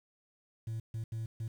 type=tone bursts at uneven times; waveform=sine; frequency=112.3 Hz; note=A2; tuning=36 cents sharp; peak=-32 dBFS; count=4; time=0.67-0.8 / 0.94-1.04 / 1.12-1.26 / 1.4-1.48 s; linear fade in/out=5 ms; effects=tanh soft clip ceiling -34 dBFS + 10-bit